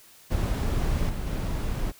brown noise with level steps, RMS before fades -25 / -31 / -28 dBFS, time 0.3-1.92 s, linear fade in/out 20 ms, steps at 1.09 / 1.26 s, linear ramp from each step 5 ms, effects white hiss -53 dBFS RMS until 1.99 s

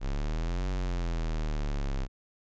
square exponential two-way sweep, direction up then down, 32.7 to 47 to 32.7 Hz, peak -29 dBFS, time 0-2.08 s, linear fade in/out 50 ms, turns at 0.68 s, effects resampled to 16000 Hz

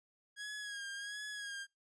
sawtooth tone with vibrato, 1648 Hz, G#6, 14 cents flat, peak -38 dBFS, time 0.36-1.67 s, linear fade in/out 50 ms, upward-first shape sine, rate 1.4 Hz, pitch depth 48 cents each way, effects noise-tail reverb RT60 0.2 s tail -25 dB re dry + resampled to 22050 Hz

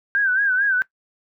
sine tone with vibrato, 1568 Hz, G6, in tune, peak -16 dBFS, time 0.15-0.82 s, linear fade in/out 0 ms, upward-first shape sine, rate 4.5 Hz, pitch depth 100 cents each way, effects noise-tail reverb RT60 0.1 s tail -19 dB re dry

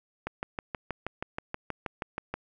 click train, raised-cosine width 0.5 ms, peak -17 dBFS, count 14, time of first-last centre 0.27-2.34 s, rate 6.28 Hz, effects none

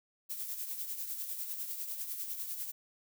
violet noise with tremolo, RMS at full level -37 dBFS, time 0.29-2.72 s, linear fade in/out 20 ms, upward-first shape triangle, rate 10 Hz, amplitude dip 60%, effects none

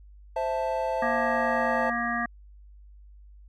triangle chord, A minor, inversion first, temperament equal, 523.3 / 659.3 / 880 Hz, C5 / E5 / A5, 0 / 0 / 0 cents, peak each -28 dBFS, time 0.36-1.9 s, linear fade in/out 5 ms
harmonic tone, 236.2 Hz, A#3, 23 cents sharp, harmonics 1 / 3 / 5 / 7 / 8, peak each -32 / -32 / -32 / -32 / -32 dBFS, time 1.02-2.26 s, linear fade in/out 5 ms
effects added 50 Hz sine -47 dBFS peak until 3.48 s

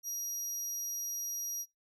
35% pulse tone, 5740 Hz, F8, 47 cents sharp, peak -32 dBFS, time 0.03-1.66 s, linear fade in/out 50 ms, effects noise-tail reverb RT60 0.2 s tail -25 dB re dry

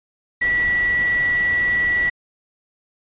sine tone in noise, 1946 Hz, B6, 26 cents flat, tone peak -16 dBFS, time 0.41-2.1 s, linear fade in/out 10 ms, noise pink, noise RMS -33 dBFS, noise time 0.41-2.1 s, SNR +14 dB, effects resampled to 8000 Hz

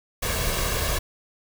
pink noise with comb filter, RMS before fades -25 dBFS, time 0.22-0.99 s, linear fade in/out 10 ms, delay 1.8 ms, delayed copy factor +0.6, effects none

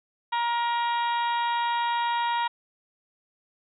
harmonic tone, 472.2 Hz, A#4, 22 cents sharp, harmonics 2 / 3 / 4 / 5 / 6 / 7 / 8, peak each -24 / -36 / -35 / -41 / -41 / -39 / -40 dBFS, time 0.32-2.48 s, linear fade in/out 10 ms, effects none

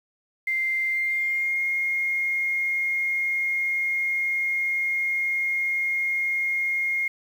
sine tone with pitch glide, 2093 to 2139 Hz, C7 to C7, 0 to +38 cents, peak -22 dBFS, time 0.47-7.08 s, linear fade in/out 5 ms, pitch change +38 cents, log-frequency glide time 0.9-1.63 s, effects 8-bit

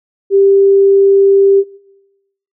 sine tone, 393.9 Hz, G4, 8 cents sharp, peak -5 dBFS, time 0.3-1.64 s, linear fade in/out 50 ms, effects noise-tail reverb RT60 0.9 s tail -20 dB re dry

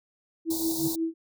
sine tone with tremolo, 326.9 Hz, E4, 14 cents flat, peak -23 dBFS, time 0.45-1.14 s, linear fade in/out 50 ms, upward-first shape triangle, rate 5.6 Hz, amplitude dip 75%
white band-stop noise, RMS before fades -33 dBFS, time 0.5-0.96 s, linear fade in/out 10 ms, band 1000 to 3700 Hz, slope 96 dB/octave
triangle tone with exponential growth, 146.83 Hz, D3, in tune, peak -27 dBFS, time 0.65-0.88 s, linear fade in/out 5 ms, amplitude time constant 48 ms
effects none

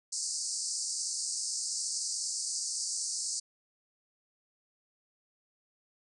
white band-pass noise, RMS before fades -35 dBFS, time 0.12-3.4 s, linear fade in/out 10 ms, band 4500 to 9000 Hz, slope 96 dB/octave, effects none

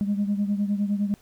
sine beating tone pair, 201.7 / 211.5 Hz, G3 / G#3, +50 / +32 cents, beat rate 9.8 Hz, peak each -22 / -27 dBFS, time 0.01-1.14 s, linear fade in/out 0 ms, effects tanh soft clip ceiling -17 dBFS + pink hiss -58 dBFS RMS until 1.21 s

